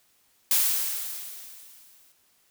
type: noise with exponential decay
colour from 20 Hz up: blue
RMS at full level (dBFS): -20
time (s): 0.51-2.12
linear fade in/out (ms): 2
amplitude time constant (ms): 350
effects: white hiss -65 dBFS RMS until 2.5 s